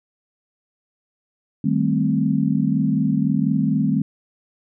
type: chord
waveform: sine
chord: A half-diminished seventh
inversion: second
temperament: equal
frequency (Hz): 155.56 / 196 / 220 / 261.6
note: Eb3 / G3 / A3 / C4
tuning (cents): 0 / 0 / 0 / 0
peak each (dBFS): -22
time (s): 1.64-4.02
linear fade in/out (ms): 5
effects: none